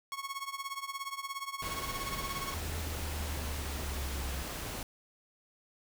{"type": "tone with tremolo", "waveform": "sawtooth", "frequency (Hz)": 1100, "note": "C#6", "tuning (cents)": -14, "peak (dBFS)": -30, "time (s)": [0.12, 2.54], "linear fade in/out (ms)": 0, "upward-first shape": "triangle", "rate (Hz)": 17, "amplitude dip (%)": 90}
{"type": "noise", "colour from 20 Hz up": "pink", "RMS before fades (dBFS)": -40, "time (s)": [1.62, 4.83], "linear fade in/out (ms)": 2}
{"type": "linear sweep", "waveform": "sine", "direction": "down", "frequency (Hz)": [81, 65.41], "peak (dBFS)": -36, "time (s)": [2.53, 4.43], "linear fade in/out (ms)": 10}
{"effects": []}